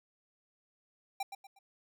square tone with echo, 789 Hz, G5, 11 cents sharp, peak -33 dBFS, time 1.2-1.23 s, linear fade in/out 5 ms, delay 120 ms, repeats 3, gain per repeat -9 dB, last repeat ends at 1.59 s, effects none

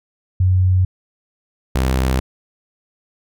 sine / sawtooth tone pair in turn, 92.4 / 64.85 Hz, F#2 / C2, -2 / -15 cents, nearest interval tritone, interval 613 cents, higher first, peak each -11 dBFS, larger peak neither, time 0.4-0.85 / 1.75-2.2 s, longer neither, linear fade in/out 5 ms, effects none

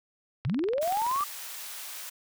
sine linear sweep, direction up, 102.2 to 1200 Hz, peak -25 dBFS, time 0.45-1.24 s, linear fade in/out 5 ms
click train, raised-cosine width 0.3 ms, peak -23 dBFS, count 17, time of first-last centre 0.45-1.208 s, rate 21.1 Hz
white high-pass noise, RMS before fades -40 dBFS, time 0.81-2.1 s, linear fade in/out 10 ms, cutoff 760 Hz, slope 12 dB/octave
effects none

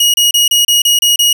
sawtooth tone bursts, 2892 Hz, F#7, 40 cents flat, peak -4 dBFS, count 8, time 0-1.33 s, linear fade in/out 5 ms, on 140 ms, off 30 ms, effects none

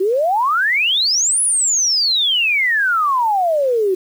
sine exponential two-way sweep, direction up then down, 362.2 to 10330 to 362.2 Hz, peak -13 dBFS, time 0-3.95 s, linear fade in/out 10 ms, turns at 1.42 s, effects 7-bit

